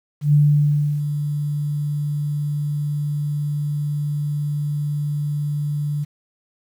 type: tone with ADSR envelope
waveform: sine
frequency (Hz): 147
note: D3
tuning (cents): +2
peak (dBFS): -10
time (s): 0.21-6.05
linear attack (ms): 120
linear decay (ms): 670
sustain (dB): -10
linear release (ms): 20
effects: 8-bit